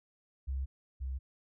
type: tone pair in turn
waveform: sine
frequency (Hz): 66.8 / 65.61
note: C2 / C2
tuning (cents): +36 / +5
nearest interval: unison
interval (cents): 31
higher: first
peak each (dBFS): -32 / -34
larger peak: first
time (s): 0.47-0.66 / 1-1.19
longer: neither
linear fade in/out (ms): 20
effects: none